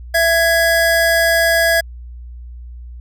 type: tone pair together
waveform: square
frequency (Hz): 666.3 / 1661.2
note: E5 / G#6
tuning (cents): +18 / 0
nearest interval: octave + major third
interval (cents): 1582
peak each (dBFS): -15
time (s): 0.14-1.81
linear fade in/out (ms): 10
effects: added 60 Hz sine -30 dBFS peak until 3 s